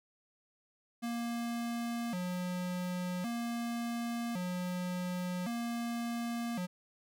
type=tone with vibrato; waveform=square; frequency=205.8 Hz; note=G#3; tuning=16 cents flat; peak=-35 dBFS; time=1.02-6.67 s; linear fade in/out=20 ms; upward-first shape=square; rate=0.45 Hz; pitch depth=230 cents each way; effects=none